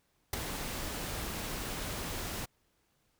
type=noise with ADSR envelope; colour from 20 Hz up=pink; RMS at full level=-29 dBFS; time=0.33-2.46 s; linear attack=5 ms; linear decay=11 ms; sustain=-9 dB; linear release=17 ms; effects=pink hiss -74 dBFS RMS until 3.19 s